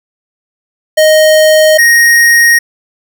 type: tone pair in turn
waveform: square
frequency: 622.3 / 1869.9 Hz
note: D#5 / A#6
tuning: 0 / +5 cents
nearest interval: octave + perfect fifth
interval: 1905 cents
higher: second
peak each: -4 dBFS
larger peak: neither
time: 0.97-1.78 / 1.78-2.59 s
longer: neither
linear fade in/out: 10 ms
effects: none